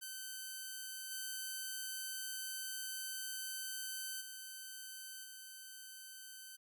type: tone with level steps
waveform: 5% pulse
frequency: 1534 Hz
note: G6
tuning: 38 cents flat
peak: -33 / -30 / -36 / -39 dBFS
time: 0.01-6.57 s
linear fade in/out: 20 ms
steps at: 1.1 / 4.2 / 5.23 s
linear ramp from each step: 20 ms
effects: none